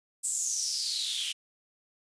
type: noise with high-pass filter sweep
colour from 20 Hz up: white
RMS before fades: -31 dBFS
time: 0.23-1.33 s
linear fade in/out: 20 ms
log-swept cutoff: 8200 to 2900 Hz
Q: 7.1
effects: resampled to 22050 Hz